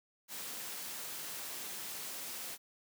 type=high-pass noise; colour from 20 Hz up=white; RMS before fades=-43 dBFS; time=0.28-2.58 s; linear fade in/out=50 ms; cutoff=140 Hz; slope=12 dB/octave; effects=none